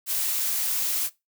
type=noise; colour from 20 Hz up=blue; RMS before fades=-26 dBFS; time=0.06-1.1 s; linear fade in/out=50 ms; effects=noise-tail reverb RT60 0.2 s tail -19 dB re dry